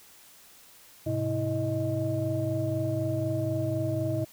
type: tone cluster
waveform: sine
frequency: 106.2 / 130.2 / 324.4 / 626 Hz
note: G#2 / C3 / E4 / D#5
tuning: +39 / -8 / -28 / +10 cents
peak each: -31 dBFS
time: 1.06-4.25 s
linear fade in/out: 10 ms
effects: tanh soft clip ceiling -17 dBFS + white hiss -54 dBFS RMS until 4.32 s